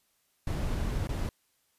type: noise with dropouts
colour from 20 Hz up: brown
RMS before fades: -31 dBFS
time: 0.47-1.29 s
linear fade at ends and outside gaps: 1 ms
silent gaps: 1.073-1.091 s
effects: white hiss -72 dBFS RMS until 1.78 s + resampled to 32000 Hz